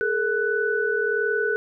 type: tone cluster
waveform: sine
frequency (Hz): 416.5 / 457.9 / 1490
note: G#4 / A#4 / F#6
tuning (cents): +5 / -31 / +12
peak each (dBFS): -25 / -26 / -24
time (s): 0.01-1.56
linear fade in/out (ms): 0
effects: none